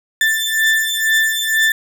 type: beating tone pair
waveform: 35% pulse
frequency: 1770 / 1772.1 Hz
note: A6 / A6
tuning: +10 / +12 cents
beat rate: 2.1 Hz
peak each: -15 dBFS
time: 0.21-1.72 s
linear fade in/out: 2 ms
effects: none